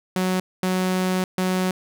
sawtooth tone bursts at uneven times, 185 Hz, F#3, in tune, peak -16 dBFS, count 3, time 0.16-0.4 / 0.63-1.24 / 1.38-1.71 s, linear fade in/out 2 ms, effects none

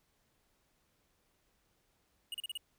square tone bursts, 2878 Hz, F#7, 49 cents flat, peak -38 dBFS, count 5, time 2.32-2.575 s, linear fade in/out 2 ms, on 23 ms, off 35 ms, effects pink hiss -75 dBFS RMS until 2.78 s

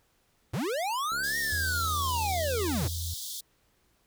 square linear two-way sweep, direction up then down, 85 to 1881 to 85 Hz, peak -29 dBFS, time 0.53-2.88 s, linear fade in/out 10 ms, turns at 1.38 s
click train, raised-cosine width 2 ms, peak -34 dBFS, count 124, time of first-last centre 1.12-2.88 s, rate 69.9 Hz
pink high-pass noise, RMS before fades -38 dBFS, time 1.23-3.41 s, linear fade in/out 10 ms, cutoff 3300 Hz, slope 96 dB/octave
sine tone with pitch glide, 82.8 to 83.33 Hz, E2 to E2, +8 to +19 cents, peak -32 dBFS, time 1.52-3.14 s, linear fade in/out 5 ms, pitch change +11 cents, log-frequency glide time 2.28-2.82 s
effects pink hiss -69 dBFS RMS until 4.06 s

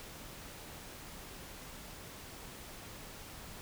silence, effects pink hiss -49 dBFS RMS until 3.61 s

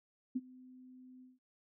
sine tone with ADSR envelope, 255 Hz, C4, 44 cents flat, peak -30 dBFS, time 0.35-1.39 s, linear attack 12 ms, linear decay 37 ms, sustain -23 dB, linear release 170 ms, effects none

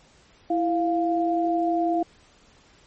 sine tone pair together, 331.9 / 698.5 Hz, E4 / F5, +12 / 0 cents, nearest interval octave + minor second, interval 1288 cents, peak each -23 dBFS, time 0.5-2.03 s, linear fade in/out 5 ms, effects pink hiss -56 dBFS RMS until 2.86 s + MP3 32 kbps

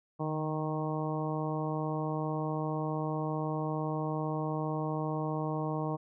harmonic tone with a mistuned harmonic, 155.4 Hz, D#3, 2 cents flat, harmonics 1 / 2 / 3 / 4 / 5 / 6 / 7, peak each -34 / -37 / -39 / -40 / -41 / -42 / -42 dBFS, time 0.19-5.97 s, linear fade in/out 20 ms, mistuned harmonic 1, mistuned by -28 cents, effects none

